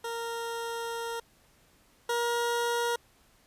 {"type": "tone pair in turn", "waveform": "20% pulse", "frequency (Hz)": [463.8, 473.5], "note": ["A#4", "A#4"], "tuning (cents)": [-9, 27], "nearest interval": "unison", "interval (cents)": 36, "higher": "second", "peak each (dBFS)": [-28, -22], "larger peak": "second", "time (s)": [[0.04, 1.2], [2.09, 2.96]], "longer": "first", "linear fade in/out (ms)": 5, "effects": ["pink hiss -63 dBFS RMS until 3.46 s", "resampled to 32000 Hz"]}